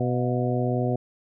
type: harmonic tone with a mistuned harmonic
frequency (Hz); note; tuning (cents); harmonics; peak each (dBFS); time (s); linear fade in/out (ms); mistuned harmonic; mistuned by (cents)
124.6; B2; +16; 1 / 2 / 3 / 4 / 5 / 6; -25 / -28 / -30 / -31 / -32 / -33; 0-0.96; 5; 6; -64
effects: none